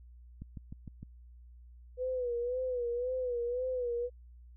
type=click train; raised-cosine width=5 ms; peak=-31 dBFS; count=5; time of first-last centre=0.42-1.03 s; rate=6.56 Hz
type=tone with vibrato; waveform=sine; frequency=493.9 Hz; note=B4; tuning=in tune; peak=-31 dBFS; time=1.97-4.1 s; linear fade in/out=50 ms; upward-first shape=sine; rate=1.9 Hz; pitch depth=73 cents each way
effects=added 60 Hz sine -51 dBFS peak until 4.56 s